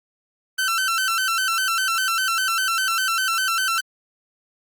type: tone with vibrato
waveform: sawtooth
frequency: 1436 Hz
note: F6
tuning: 48 cents sharp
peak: -16 dBFS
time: 0.58-3.81 s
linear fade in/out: 10 ms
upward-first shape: square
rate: 5 Hz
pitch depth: 110 cents each way
effects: Opus 48 kbps